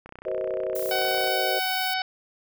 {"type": "click train", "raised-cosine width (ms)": 0.5, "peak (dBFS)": -26, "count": 39, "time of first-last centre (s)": [0.06, 1.274], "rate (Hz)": 31.3}
{"type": "chord", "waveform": "sine", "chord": "C half-diminished seventh", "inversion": "second", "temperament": "just", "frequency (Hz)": [376.7, 470.9, 523.3, 627.9], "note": ["Gb4", "Bb4", "C5", "Eb5"], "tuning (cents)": [31, 18, 0, 16], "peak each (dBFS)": [-32, -34, -30, -30], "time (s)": [0.25, 1.6], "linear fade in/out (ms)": 20}
{"type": "noise", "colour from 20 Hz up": "violet", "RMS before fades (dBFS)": -35, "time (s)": [0.75, 1.94], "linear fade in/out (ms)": 5}
{"type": "harmonic tone", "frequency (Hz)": 751, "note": "F#5", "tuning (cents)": 26, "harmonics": [1, 2, 3, 4, 5, 6, 7], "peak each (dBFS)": [-28, -31, -33, -34, -35, -36, -36], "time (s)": [0.91, 2.02], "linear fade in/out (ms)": 2}
{"effects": []}